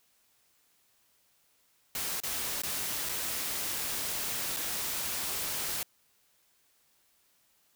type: noise with dropouts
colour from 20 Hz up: white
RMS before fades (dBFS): -34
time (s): 1.95-5.83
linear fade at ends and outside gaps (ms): 1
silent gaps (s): 2.202-2.235 / 2.619-2.634 / 3.089-3.093 / 4.564-4.569
effects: white hiss -69 dBFS RMS until 7.75 s